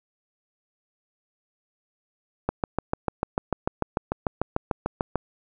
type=click train; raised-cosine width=1 ms; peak=-9 dBFS; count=19; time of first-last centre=2.49-5.157 s; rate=6.75 Hz; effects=none